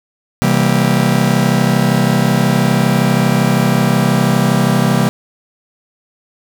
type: chord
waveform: 45% pulse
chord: C dominant seventh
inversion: none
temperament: just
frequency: 130.81 / 163.52 / 196.22 / 235.5 Hz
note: C3 / E3 / G3 / Bb3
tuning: 0 / -14 / +2 / +18 cents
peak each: -16 / -16 / -16 / -17 dBFS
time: 0.42-5.09 s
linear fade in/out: 0 ms
effects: none